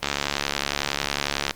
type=click train; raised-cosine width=0.2 ms; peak=-5 dBFS; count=106; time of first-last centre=0.03-1.509 s; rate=71 Hz; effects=pink hiss -48 dBFS RMS until 1.55 s + Opus 24 kbps